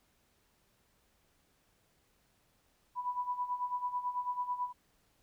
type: tone with tremolo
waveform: sine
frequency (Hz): 987.8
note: B5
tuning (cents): 0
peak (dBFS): -30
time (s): 2.95-4.73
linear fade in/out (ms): 50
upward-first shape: sine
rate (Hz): 9.1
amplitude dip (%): 75
effects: pink hiss -72 dBFS RMS until 5.22 s